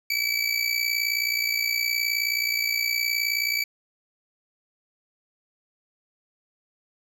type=tone with amplitude modulation; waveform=25% pulse; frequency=2300 Hz; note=D7; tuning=37 cents flat; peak=-16 dBFS; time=0.1-3.64 s; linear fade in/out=5 ms; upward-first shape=sine; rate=59.1 Hz; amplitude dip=70%; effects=none